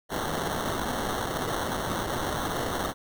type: noise with sample-and-hold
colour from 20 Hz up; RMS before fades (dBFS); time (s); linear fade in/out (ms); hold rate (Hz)
blue; -30; 0.09-2.94; 50; 2450
effects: none